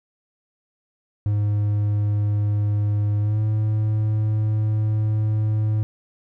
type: tone with pitch glide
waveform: triangle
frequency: 103.83 to 107.62 Hz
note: G#2 to A2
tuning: 0 to -38 cents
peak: -16 dBFS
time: 1.26-5.83 s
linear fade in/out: 0 ms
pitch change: +62 cents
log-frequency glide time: 3.2-3.4 s
effects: none